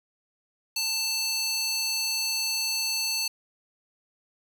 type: tone with high-pass filter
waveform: square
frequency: 886 Hz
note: A5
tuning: 12 cents sharp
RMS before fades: -28 dBFS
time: 0.76-3.28 s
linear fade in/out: 5 ms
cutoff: 4000 Hz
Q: 1.9
effects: none